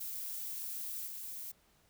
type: noise with level steps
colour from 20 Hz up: violet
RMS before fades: -41 / -44 dBFS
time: 0-1.52 s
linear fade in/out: 10 ms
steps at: 1.06 s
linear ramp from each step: 10 ms
effects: pink hiss -69 dBFS RMS until 1.89 s